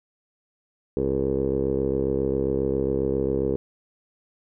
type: tone with low-pass filter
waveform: 10% pulse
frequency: 67.4 Hz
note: C#2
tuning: 48 cents flat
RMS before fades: -24 dBFS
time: 0.97-3.56 s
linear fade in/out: 0 ms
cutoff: 450 Hz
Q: 5.9
effects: none